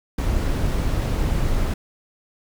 brown noise, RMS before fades -21 dBFS, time 0.18-1.74 s, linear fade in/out 5 ms, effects none

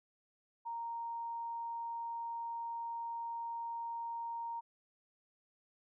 sine tone, 930 Hz, A#5, 4 cents flat, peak -38 dBFS, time 0.65-4.61 s, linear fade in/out 20 ms, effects none

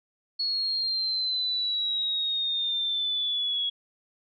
sine exponential sweep, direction down, 4360 to 3333 Hz, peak -25 dBFS, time 0.39-3.7 s, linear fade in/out 10 ms, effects none

